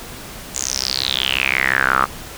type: tone with band-pass filter sweep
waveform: sawtooth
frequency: 65.7 Hz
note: C2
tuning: 8 cents sharp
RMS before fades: -19 dBFS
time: 0.54-2.06 s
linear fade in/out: 20 ms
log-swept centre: 7300 to 1200 Hz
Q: 7.5
effects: pink hiss -34 dBFS RMS until 2.37 s